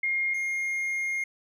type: tone pair in turn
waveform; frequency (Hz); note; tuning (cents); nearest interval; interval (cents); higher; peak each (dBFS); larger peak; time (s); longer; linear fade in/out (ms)
sine / triangle; 2132 / 2132; C7 / C7; +32 / +32; unison; 0; neither; -24 / -25; first; 0.03-0.34 / 0.34-1.24; second; 5
effects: none